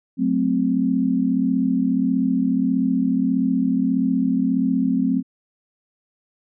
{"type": "chord", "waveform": "sine", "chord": "F# diminished", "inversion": "none", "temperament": "equal", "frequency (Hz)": [185, 220, 261.6], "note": ["F#3", "A3", "C4"], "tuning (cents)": [0, 0, 0], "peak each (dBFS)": [-23, -23, -19], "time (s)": [0.17, 5.23], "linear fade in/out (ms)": 50, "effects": []}